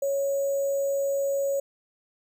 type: tone with sample-and-hold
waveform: sine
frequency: 554.4 Hz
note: C#5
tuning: in tune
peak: -23 dBFS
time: 0.02-1.6 s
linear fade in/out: 5 ms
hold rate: 7350 Hz
effects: none